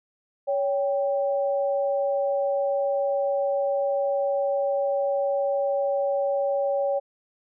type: tone pair together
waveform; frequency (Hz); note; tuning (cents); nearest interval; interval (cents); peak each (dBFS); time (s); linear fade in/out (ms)
sine; 559.9 / 787; C#5 / G5; +17 / +7; tritone; 590; -22 / -30; 0.47-7; 20
effects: none